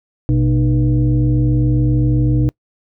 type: tone with frequency modulation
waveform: sine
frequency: 124.3 Hz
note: B2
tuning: 12 cents sharp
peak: -11 dBFS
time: 0.29-2.49 s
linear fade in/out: 0 ms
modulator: 181 Hz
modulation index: 0.95
effects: noise-tail reverb RT60 0.1 s tail -25 dB re dry